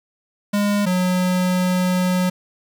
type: tone pair in turn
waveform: square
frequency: 204.6 / 182.28 Hz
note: G#3 / F#3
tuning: -26 / -26 cents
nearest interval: major second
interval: 200 cents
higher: first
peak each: -17 dBFS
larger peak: neither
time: 0.53-0.86 / 0.86-2.3 s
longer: second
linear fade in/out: 10 ms
effects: 8-bit